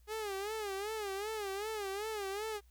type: tone with vibrato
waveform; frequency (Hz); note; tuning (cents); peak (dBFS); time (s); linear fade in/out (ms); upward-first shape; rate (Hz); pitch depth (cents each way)
sawtooth; 412.6; G#4; -11; -33; 0.07-2.61; 50; sine; 2.6; 120
effects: added 60 Hz sine -60 dBFS peak until 2.7 s + white hiss -74 dBFS RMS until 2.7 s